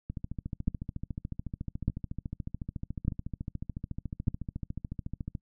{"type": "two click trains", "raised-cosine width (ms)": 5, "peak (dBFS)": [-14, -23], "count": [4, 74], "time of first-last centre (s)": [[0.68, 4.281], [0.1, 5.352]], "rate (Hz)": [0.833, 13.9], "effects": ["noise-tail reverb RT60 0.1 s tail -23 dB re dry"]}